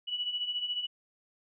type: beating tone pair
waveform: sine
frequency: 2934 / 2948 Hz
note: F#7 / F#7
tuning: -15 / -7 cents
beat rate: 14 Hz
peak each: -38 / -32 dBFS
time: 0.07-0.87 s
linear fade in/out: 20 ms
effects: none